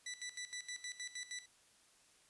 15% pulse tone with tremolo, 1975.5 Hz, B6, in tune, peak -36 dBFS, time 0.06-1.46 s, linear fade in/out 5 ms, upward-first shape square, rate 6.4 Hz, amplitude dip 80%, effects white hiss -68 dBFS RMS until 2.29 s + resampled to 24000 Hz

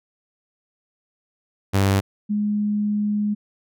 sawtooth / sine tone pair in turn, 98 / 208.3 Hz, G2 / G#3, 0 / +5 cents, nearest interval octave + minor second, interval 1305 cents, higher second, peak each -12 / -19 dBFS, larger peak first, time 1.73-2.01 / 2.29-3.35 s, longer second, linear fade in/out 20 ms, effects none

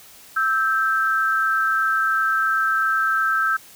sine tone pair together, 1310.9 / 1568 Hz, E6 / G6, -10 / 0 cents, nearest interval minor third, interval 310 cents, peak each -20 dBFS, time 0.36-3.57 s, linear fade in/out 10 ms, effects white hiss -46 dBFS RMS until 3.75 s

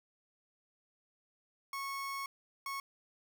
30% pulse tone bursts at uneven times, 1100 Hz, C#6, 14 cents flat, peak -35 dBFS, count 2, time 1.73-2.26 / 2.66-2.8 s, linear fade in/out 2 ms, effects 12-bit

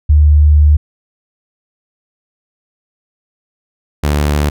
sine / sawtooth tone pair in turn, 74.7 / 73.59 Hz, D2 / D2, +30 / +4 cents, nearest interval unison, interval 26 cents, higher first, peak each -4 / -7 dBFS, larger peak first, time 0.09-0.77 / 4.03-4.5 s, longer first, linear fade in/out 10 ms, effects none

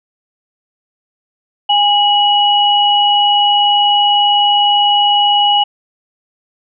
sine tone pair together, 819.7 / 2921 Hz, G#5 / F#7, -23 / -23 cents, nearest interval octave + minor seventh, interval 2200 cents, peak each -11 dBFS, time 1.69-5.64 s, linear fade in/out 10 ms, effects none

